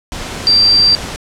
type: tone in noise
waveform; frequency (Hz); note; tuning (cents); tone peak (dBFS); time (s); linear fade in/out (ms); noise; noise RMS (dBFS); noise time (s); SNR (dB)
sine; 4699; D8; 0; -6; 0.47-0.95; 0; pink; -24; 0.12-1.16; +15
effects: low-pass 8000 Hz 12 dB/octave